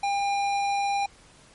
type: tone with hard clipping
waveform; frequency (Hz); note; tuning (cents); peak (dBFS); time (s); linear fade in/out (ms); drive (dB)
sine; 802; G5; +39; -25; 0.03-1.06; 5; 14
effects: pink hiss -54 dBFS RMS until 1.54 s + MP3 48 kbps